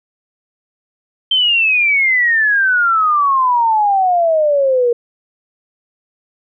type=exponential sweep; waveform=sine; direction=down; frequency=3140 to 468.7 Hz; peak=-10 dBFS; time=1.31-4.93 s; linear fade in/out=5 ms; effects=none